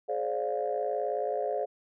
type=chord; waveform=sine; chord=D half-diminished seventh; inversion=second; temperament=just; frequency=422.9 / 528.6 / 587.3 / 704.8 Hz; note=Ab4 / C5 / D5 / F5; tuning=+31 / +18 / 0 / +16 cents; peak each=-33 dBFS; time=0.08-1.66 s; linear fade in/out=20 ms; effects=tanh soft clip ceiling -19 dBFS